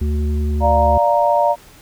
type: harmonic tone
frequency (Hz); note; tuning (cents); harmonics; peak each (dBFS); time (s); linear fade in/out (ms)
74.1; D2; +16; 1 / 3 / 5; -16 / -26 / -30; 0.01-0.98; 5
type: chord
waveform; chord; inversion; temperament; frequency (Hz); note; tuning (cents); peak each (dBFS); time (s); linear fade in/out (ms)
sine; Bb major; first; equal with one note detuned; 587.3 / 701.3 / 932.3; D5 / F5 / Bb5; 0 / +7 / 0; -16 / -17 / -16; 0.6-1.56; 50
effects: pink hiss -45 dBFS RMS until 1.81 s